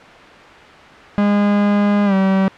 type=tone with pitch glide; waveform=45% pulse; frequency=204.7 to 192.1 Hz; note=G#3 to G3; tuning=-25 to -35 cents; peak=-12 dBFS; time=1.18-2.48 s; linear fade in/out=0 ms; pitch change=-110 cents; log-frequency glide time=2.05-2.14 s; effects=white hiss -38 dBFS RMS until 2.57 s + low-pass 2000 Hz 12 dB/octave